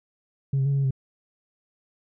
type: tone with pitch steps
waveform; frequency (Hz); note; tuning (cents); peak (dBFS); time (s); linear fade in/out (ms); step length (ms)
sine; 137 / 134.1 / 140.2 / 138.7 / 137.7 / 132.8; C#3 / C3 / C#3 / C#3 / C#3 / C3; -20 / +43 / +20 / +1 / -11 / +26; -18; 0.53-0.908; 5; 63
effects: tanh soft clip ceiling -18 dBFS